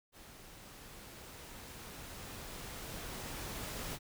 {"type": "noise with level ramp", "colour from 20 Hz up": "pink", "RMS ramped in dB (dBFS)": [-55, -41], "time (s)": [0.12, 3.99], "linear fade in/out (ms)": 50, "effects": []}